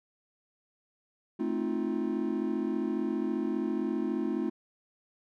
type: chord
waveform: triangle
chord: F dominant seventh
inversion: first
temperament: just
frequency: 218.3 / 261.9 / 314.3 / 349.2 Hz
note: A3 / C4 / Eb4 / F4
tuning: -13 / +2 / +18 / 0 cents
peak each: -32 dBFS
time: 1.39-4.5 s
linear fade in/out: 10 ms
effects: none